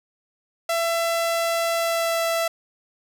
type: tone with pitch glide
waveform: sawtooth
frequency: 670 to 665.4 Hz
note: E5 to E5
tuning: +28 to +16 cents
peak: -17 dBFS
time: 0.69-2.48 s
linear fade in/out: 5 ms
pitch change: -12 cents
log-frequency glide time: 1.78-2.21 s
effects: none